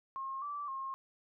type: tone with pitch steps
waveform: sine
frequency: 1074 / 1162 / 1073 Hz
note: C6 / D6 / C6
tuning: +45 / -19 / +43 cents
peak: -37 dBFS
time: 0.16-0.94 s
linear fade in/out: 0 ms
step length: 260 ms
effects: none